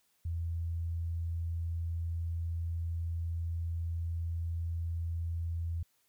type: tone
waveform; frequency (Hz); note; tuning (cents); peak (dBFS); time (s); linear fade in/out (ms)
sine; 83.7; E2; +27; -32; 0.25-5.83; 5
effects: white hiss -73 dBFS RMS until 6.08 s